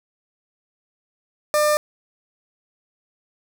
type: tone with notch filter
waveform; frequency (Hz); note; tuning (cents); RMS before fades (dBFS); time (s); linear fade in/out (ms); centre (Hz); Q
sawtooth; 600; D5; +37; -18; 1.54-1.77; 0; 3000; 1.3
effects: none